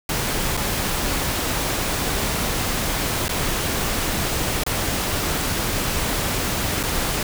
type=noise with dropouts; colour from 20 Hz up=pink; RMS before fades=-23 dBFS; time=0.09-7.23 s; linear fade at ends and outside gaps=2 ms; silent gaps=0.569-0.574 / 3.282-3.292 / 4.636-4.664 / 6.831-6.835 s; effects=none